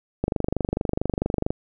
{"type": "click train", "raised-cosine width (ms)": 2, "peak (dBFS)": -9, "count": 32, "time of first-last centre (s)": [0.24, 1.505], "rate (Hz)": 24.5, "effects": []}